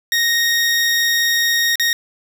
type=tone with dropouts; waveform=20% pulse; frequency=1864.7 Hz; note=A#6; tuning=in tune; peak=-9 dBFS; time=0.12-1.93 s; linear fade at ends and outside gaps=1 ms; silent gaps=1.756-1.797 s; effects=8-bit